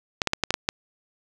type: clicks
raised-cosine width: 0.2 ms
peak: -4 dBFS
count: 7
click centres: 0.218 / 0.273 / 0.334 / 0.437 / 0.506 / 0.541 / 0.689 s
effects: 7-bit